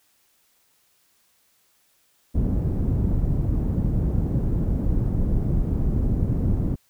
pink low-pass noise, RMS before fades -22 dBFS, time 2.34-6.76 s, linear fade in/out 20 ms, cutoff 220 Hz, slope 12 dB/octave, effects white hiss -64 dBFS RMS until 6.89 s

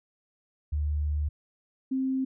sine tone pair in turn, 74.4 / 263.5 Hz, D2 / C4, +23 / +12 cents, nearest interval octave + minor seventh, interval 2189 cents, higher second, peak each -25 dBFS, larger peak neither, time 0.72-1.29 / 1.91-2.25 s, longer first, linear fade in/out 10 ms, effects none

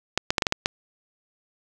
clicks, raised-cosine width 0.2 ms, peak -3 dBFS, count 7, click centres 0.176 / 0.305 / 0.382 / 0.422 / 0.468 / 0.524 / 0.659 s, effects none

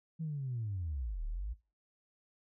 sine linear two-way sweep, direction down then up, 164.81 to 35.06 to 57.6 Hz, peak -34 dBFS, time 0.19-1.54 s, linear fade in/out 20 ms, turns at 1.25 s, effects noise-tail reverb RT60 0.3 s tail -19 dB re dry + tanh soft clip ceiling -30 dBFS

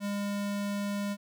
square tone, 202.6 Hz, G#3, 43 cents flat, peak -31 dBFS, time 0-1.17 s, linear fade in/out 50 ms, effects none

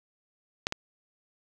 clicks, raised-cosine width 0.2 ms, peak -9 / -13 dBFS, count 2, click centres 0.669 / 0.724 s, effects none

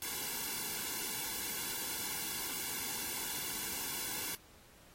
white noise with comb filter, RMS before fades -39 dBFS, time 0.02-4.35 s, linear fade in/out 0 ms, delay 1.6 ms, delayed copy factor -0.9, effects pink hiss -61 dBFS RMS until 4.94 s + AAC 48 kbps

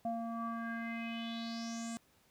square tone with low-pass filter sweep, 230 Hz, A#3, 23 cents flat, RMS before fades -40 dBFS, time 0.05-1.97 s, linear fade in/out 0 ms, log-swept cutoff 690 to 8300 Hz, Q 5.7, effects pink hiss -69 dBFS RMS until 2.3 s + high-pass 60 Hz 12 dB/octave

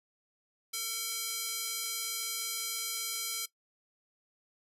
square tone with high-pass filter, 452.7 Hz, A4, 49 cents sharp, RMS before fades -36 dBFS, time 0.73-3.46 s, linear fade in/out 10 ms, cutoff 3900 Hz, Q 0.63, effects noise-tail reverb RT60 0.1 s tail -18 dB re dry + resampled to 32000 Hz

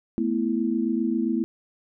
sine chord, A suspended second, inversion none, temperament just, 220 / 247.5 / 330 Hz, A3 / B3 / E4, 0 / +4 / +2 cents, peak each -26 dBFS, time 0.18-1.44 s, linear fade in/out 0 ms, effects none

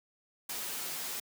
white noise with comb filter, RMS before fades -38 dBFS, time 0.49-1.2 s, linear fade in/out 5 ms, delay 9.9 ms, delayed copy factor -0.55, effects high-pass 150 Hz 12 dB/octave

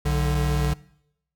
square tone pair together, 62 / 147.46 Hz, B1 / D3, +7 / +7 cents, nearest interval octave + minor third, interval 1500 cents, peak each -24 / -24 dBFS, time 0.05-0.74 s, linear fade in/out 10 ms, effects noise-tail reverb RT60 0.8 s tail -22 dB re dry

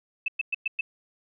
sine tone bursts, 2628 Hz, E7, 6 cents flat, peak -23 dBFS, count 5, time 0.26-0.81 s, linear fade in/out 5 ms, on 22 ms, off 110 ms, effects none

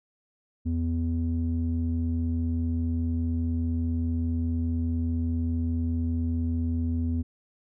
square tone with low-pass filter, 82.41 Hz, E2, in tune, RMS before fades -27 dBFS, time 0.65-7.23 s, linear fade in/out 20 ms, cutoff 210 Hz, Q 7.2, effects none

